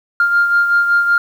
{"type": "beating tone pair", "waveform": "sine", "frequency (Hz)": [1400, 1405.3], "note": ["F6", "F6"], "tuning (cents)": [4, 10], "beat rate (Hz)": 5.3, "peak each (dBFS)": [-10, -19], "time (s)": [0.2, 1.18], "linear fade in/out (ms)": 2, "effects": ["tanh soft clip ceiling -5 dBFS", "7-bit"]}